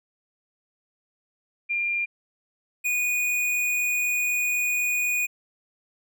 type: tone pair in turn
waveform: sine / square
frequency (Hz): 2395 / 2464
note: D7 / D#7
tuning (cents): +33 / -17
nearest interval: unison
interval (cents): 50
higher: second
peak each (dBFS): -23 / -23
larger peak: neither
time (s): 1.69-2.06 / 2.84-5.27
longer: second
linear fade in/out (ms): 20
effects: none